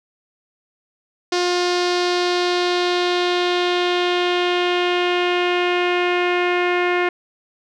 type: tone with low-pass filter sweep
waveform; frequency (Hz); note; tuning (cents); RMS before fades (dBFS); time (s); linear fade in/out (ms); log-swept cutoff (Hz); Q
sawtooth; 355.5; F4; +31; -19; 1.32-7.09; 5; 5100 to 2200; 2.6
effects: none